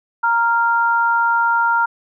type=tone pair together; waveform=sine; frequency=932.3 / 1392 Hz; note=A#5 / F6; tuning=0 / -6 cents; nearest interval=perfect fifth; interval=694 cents; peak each=-16 dBFS; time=0.23-1.86 s; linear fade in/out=10 ms; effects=none